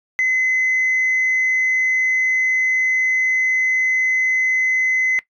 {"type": "tone", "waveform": "sine", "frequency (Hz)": 2039, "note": "C7", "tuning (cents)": -45, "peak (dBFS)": -13, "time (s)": [0.19, 5.19], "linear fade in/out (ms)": 0, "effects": ["noise-tail reverb RT60 0.1 s tail -19 dB re dry", "tanh soft clip ceiling -12 dBFS"]}